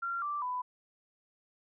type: tone with pitch steps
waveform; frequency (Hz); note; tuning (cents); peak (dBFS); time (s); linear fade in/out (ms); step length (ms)
sine; 1378 / 1172.2 / 997.2; F6 / D6 / B5; -24 / -4 / +16; -32; 0.02-0.62; 10; 200
effects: none